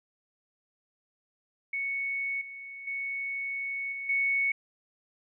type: tone with level steps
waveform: sine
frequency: 2217 Hz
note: C#7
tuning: in tune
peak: -29 / -40 / -31 / -34 / -24 dBFS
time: 1.73-4.52 s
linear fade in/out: 5 ms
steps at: 2.41 / 2.87 / 3.92 / 4.09 s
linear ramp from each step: 5 ms
effects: none